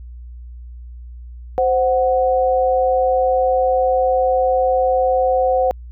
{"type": "tone pair together", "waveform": "sine", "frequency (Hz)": [520.1, 740], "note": ["C5", "F#5"], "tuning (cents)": [-10, 0], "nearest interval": "tritone", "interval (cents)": 610, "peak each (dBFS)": [-15, -17], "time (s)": [1.58, 5.71], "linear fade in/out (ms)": 0, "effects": ["added 60 Hz sine -32 dBFS peak until 5.91 s"]}